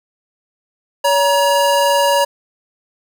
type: tone pair together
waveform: square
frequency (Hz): 565 / 949.3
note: C#5 / A#5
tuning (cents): +33 / +31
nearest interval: major sixth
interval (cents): 898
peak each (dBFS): -15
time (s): 1.04-2.25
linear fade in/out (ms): 10
effects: none